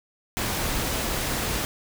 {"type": "noise", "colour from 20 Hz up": "pink", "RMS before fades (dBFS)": -27, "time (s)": [0.37, 1.65], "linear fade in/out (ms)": 0, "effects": []}